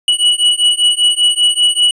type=beating tone pair; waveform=square; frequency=2934 / 2939.1 Hz; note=F#7 / F#7; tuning=-15 / -12 cents; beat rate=5.1 Hz; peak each=-13 dBFS; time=0.08-1.91 s; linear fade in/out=2 ms; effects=resampled to 22050 Hz